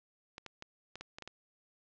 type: clicks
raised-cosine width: 0.2 ms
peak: -27 dBFS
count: 8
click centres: 0.381 / 0.463 / 0.624 / 0.956 / 1.01 / 1.185 / 1.223 / 1.276 s
effects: low-pass 6000 Hz 12 dB/octave